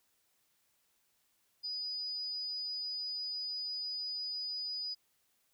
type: tone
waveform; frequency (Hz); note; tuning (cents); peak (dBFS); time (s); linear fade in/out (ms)
sine; 4953; D#8; -9; -36; 1.63-4.95; 20
effects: white hiss -75 dBFS RMS until 5.53 s